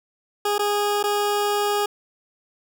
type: tone with dropouts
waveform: 20% pulse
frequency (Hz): 412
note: G#4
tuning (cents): -14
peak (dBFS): -15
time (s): 0.45-1.86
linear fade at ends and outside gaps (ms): 5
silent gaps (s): 0.582-0.592 / 1.029-1.038
effects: none